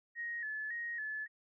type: tone with vibrato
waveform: sine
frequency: 1800 Hz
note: A6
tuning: 39 cents sharp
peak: -37 dBFS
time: 0.15-1.28 s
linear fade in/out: 50 ms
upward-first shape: square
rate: 1.8 Hz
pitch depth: 72 cents each way
effects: none